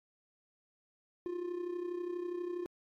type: tone with amplitude modulation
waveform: triangle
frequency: 352.6 Hz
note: F4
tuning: 17 cents sharp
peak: -31 dBFS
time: 1.26-2.66 s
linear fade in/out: 0 ms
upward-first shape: sine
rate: 32.3 Hz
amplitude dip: 65%
effects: AAC 48 kbps